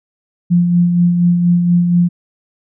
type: tone with tremolo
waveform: sine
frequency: 174.61 Hz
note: F3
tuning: in tune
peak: -7 dBFS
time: 0.5-2.09 s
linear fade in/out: 20 ms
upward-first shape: sine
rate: 4.2 Hz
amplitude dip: 40%
effects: none